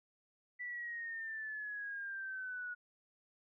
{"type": "exponential sweep", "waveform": "sine", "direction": "down", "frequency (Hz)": [1975.5, 1453], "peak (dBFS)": -40, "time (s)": [0.59, 2.75], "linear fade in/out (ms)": 20, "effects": []}